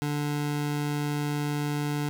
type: tone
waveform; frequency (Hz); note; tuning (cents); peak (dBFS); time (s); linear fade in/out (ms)
25% pulse; 146.83; D3; 0; -23; 0.02-2.09; 0
effects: none